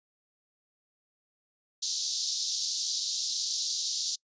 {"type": "band-pass noise", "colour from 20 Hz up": "white", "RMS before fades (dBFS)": -32, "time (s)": [1.82, 4.16], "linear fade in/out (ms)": 10, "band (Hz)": [3800, 6500], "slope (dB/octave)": 48, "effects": ["noise-tail reverb RT60 0.1 s tail -26 dB re dry", "resampled to 16000 Hz"]}